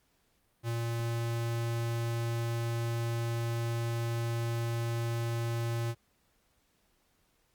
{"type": "tone", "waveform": "square", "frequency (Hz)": 116.54, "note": "A#2", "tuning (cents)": 0, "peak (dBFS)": -31, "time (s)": [0.63, 5.95], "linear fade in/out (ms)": 50, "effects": ["pink hiss -72 dBFS RMS until 7.54 s", "Opus 48 kbps"]}